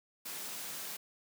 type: high-pass noise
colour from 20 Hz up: white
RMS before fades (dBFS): -42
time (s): 0.25-0.97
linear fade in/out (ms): 10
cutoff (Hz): 130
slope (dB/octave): 96
effects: none